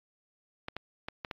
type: clicks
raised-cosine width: 0.3 ms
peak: -20 dBFS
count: 5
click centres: 0.684 / 0.766 / 1.085 / 1.248 / 1.312 s
effects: low-pass 5000 Hz 12 dB/octave + AAC 32 kbps